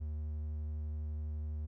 triangle tone, 76 Hz, D#2, 40 cents flat, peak -34 dBFS, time 0-1.67 s, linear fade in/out 20 ms, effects none

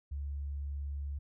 sine tone, 70.9 Hz, C#2, 40 cents sharp, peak -35 dBFS, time 0.11-1.19 s, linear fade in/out 10 ms, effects none

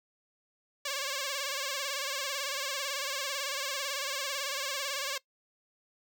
5% pulse tone with vibrato, 554.4 Hz, C#5, in tune, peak -21 dBFS, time 0.85-5.18 s, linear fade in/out 5 ms, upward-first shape sine, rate 18 Hz, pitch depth 85 cents each way, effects noise-tail reverb RT60 0.1 s tail -21 dB re dry

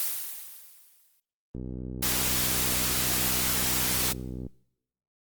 blue noise with exponential decay, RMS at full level -27 dBFS, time 0-1.2 s, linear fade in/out 1 ms, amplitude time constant 260 ms
click train, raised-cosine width 3 ms, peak -24 dBFS, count 185, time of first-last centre 1.55-4.466 s, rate 63.1 Hz
white noise, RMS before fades -27 dBFS, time 2.02-4.13 s, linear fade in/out 10 ms
effects noise-tail reverb RT60 0.9 s tail -26 dB re dry + Opus 32 kbps

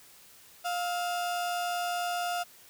35% pulse tone pair together, 704 / 1297.9 Hz, F5 / E6, +14 / -27 cents, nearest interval major seventh, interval 1059 cents, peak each -28 / -40 dBFS, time 0.64-2.44 s, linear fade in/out 20 ms, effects white hiss -55 dBFS RMS until 2.69 s

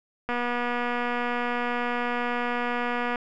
click train, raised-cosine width 0.5 ms, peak -14 dBFS, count 695, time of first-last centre 0.29-3.158 s, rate 242 Hz, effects none

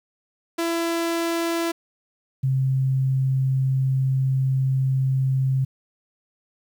sawtooth / sine tone pair in turn, 335.1 / 132.62 Hz, E4 / C3, +29 / +24 cents, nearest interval octave + major third, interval 1605 cents, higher first, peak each -18 dBFS, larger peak neither, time 0.58-1.72 / 2.43-5.65 s, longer second, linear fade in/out 10 ms, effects 9-bit

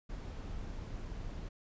brown noise, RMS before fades -42 dBFS, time 0.09-1.49 s, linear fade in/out 10 ms, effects resampled to 16000 Hz

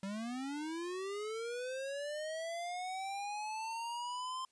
square linear sweep, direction up, 190 to 1046.5 Hz, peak -39 dBFS, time 0.03-4.45 s, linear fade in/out 2 ms, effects white hiss -75 dBFS RMS until 4.51 s + resampled to 22050 Hz

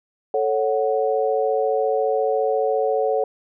sine chord, F# minor, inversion first, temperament equal, 440 / 554.4 / 740 Hz, A4 / C#5 / F#5, 0 / 0 / 0 cents, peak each -21 / -22 / -24 dBFS, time 0.34-3.24 s, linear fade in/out 2 ms, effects none

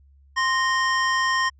square tone pair together, 1046.5 / 1855.1 Hz, C6 / A#6, 0 / -9 cents, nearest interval minor seventh, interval 991 cents, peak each -23 dBFS, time 0.36-1.5 s, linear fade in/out 20 ms, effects added 69 Hz sine -51 dBFS peak until 1.59 s + resampled to 16000 Hz

